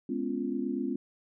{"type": "chord", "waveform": "sine", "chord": "C# dominant seventh", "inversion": "second", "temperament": "just", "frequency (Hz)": [207.9, 249.5, 277.2, 346.5], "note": ["G#3", "B3", "C#4", "E#4"], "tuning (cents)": [2, 18, 0, -14], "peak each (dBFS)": [-37, -33, -34, -36], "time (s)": [0.09, 0.96], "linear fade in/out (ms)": 5, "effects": []}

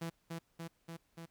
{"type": "tone with echo", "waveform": "sawtooth", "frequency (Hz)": 166.2, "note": "E3", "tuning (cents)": 15, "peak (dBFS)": -34, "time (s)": [0.01, 0.1], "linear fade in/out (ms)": 10, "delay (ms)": 290, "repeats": 4, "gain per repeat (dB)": -2, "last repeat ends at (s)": 1.26, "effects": ["pink hiss -75 dBFS RMS until 1.3 s"]}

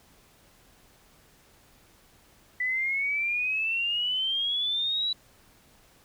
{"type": "exponential sweep", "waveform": "sine", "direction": "up", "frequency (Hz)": [1979, 3951], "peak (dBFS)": -25, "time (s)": [2.6, 5.13], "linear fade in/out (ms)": 5, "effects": ["pink hiss -59 dBFS RMS until 6.04 s"]}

